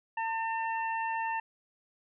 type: harmonic tone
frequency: 902 Hz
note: A5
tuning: 43 cents sharp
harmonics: 1 / 2 / 3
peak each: -31 / -37 / -41 dBFS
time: 0.17-1.4 s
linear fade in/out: 5 ms
effects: none